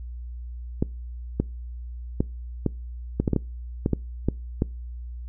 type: clicks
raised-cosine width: 3 ms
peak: -8 dBFS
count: 12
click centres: 0.825 / 1.4 / 2.205 / 2.663 / 3.2 / 3.278 / 3.333 / 3.363 / 3.861 / 3.933 / 4.286 / 4.621 s
effects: noise-tail reverb RT60 0.3 s tail -25 dB re dry + added 60 Hz sine -33 dBFS peak until 5.28 s